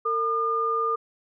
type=tone pair together; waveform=sine; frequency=453.7 / 1210 Hz; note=A#4 / D#6; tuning=-47 / -49 cents; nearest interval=octave + perfect fourth; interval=1698 cents; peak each=-28 / -23 dBFS; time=0.05-0.96 s; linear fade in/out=10 ms; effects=none